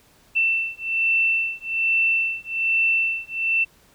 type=beating tone pair; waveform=sine; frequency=2678 / 2679.2 Hz; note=E7 / E7; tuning=+27 / +27 cents; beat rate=1.2 Hz; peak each=-22 dBFS; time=0.35-3.65 s; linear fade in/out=20 ms; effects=pink hiss -56 dBFS RMS until 3.94 s